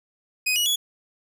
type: tone with pitch steps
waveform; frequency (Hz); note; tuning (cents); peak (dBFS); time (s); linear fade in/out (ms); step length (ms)
sawtooth; 2505 / 2911 / 3383; D#7 / F#7 / G#7; +11 / -29 / +31; -17; 0.46-0.76; 10; 100
effects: none